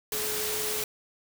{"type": "tone in noise", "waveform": "sine", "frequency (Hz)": 427.4, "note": "G#4", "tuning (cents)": 50, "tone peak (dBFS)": -35, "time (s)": [0.12, 0.84], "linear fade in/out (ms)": 2, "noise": "white", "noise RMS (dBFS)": -31, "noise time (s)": [0.12, 0.84], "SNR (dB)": -7, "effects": []}